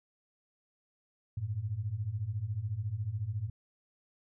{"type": "beating tone pair", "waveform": "sine", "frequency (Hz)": [96.6, 110.6], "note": ["G2", "A2"], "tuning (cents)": [-25, 9], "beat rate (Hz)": 14, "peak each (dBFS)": [-37, -34], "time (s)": [1.37, 3.5], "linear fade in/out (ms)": 5, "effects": []}